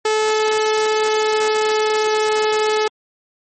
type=tone with pitch glide; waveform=sawtooth; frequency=432.7 to 430 Hz; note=A4 to A4; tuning=-29 to -40 cents; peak=-11 dBFS; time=0.05-2.88 s; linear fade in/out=5 ms; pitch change=-11 cents; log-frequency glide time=0.75-2.55 s; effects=MP3 32 kbps